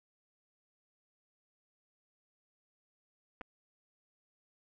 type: clicks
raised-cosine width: 0.5 ms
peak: -29 dBFS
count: 2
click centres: 3.411 / 3.415 s
effects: none